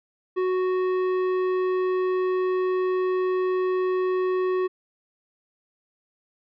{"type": "tone with tanh clipping", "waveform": "sine", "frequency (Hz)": 369.7, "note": "F#4", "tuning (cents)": -1, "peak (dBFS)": -23, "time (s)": [0.36, 4.68], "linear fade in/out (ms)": 20, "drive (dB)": 12, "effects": []}